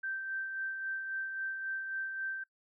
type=tone with tremolo; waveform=sine; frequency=1561 Hz; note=G6; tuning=8 cents flat; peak=-33 dBFS; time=0.03-2.44 s; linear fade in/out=10 ms; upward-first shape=sine; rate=3.7 Hz; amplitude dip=40%; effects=noise-tail reverb RT60 0.1 s tail -22 dB re dry